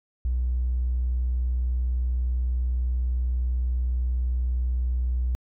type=tone; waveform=triangle; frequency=61.74 Hz; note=B1; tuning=in tune; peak=-18 dBFS; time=0.25-5.35 s; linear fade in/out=0 ms; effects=tanh soft clip ceiling -20 dBFS